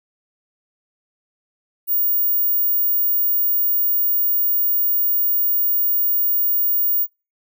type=tone; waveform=sine; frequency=15440 Hz; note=B9; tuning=40 cents flat; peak=-13 dBFS; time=1.87-7.07 s; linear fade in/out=50 ms; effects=noise-tail reverb RT60 0.3 s tail -25 dB re dry + tanh soft clip ceiling -13 dBFS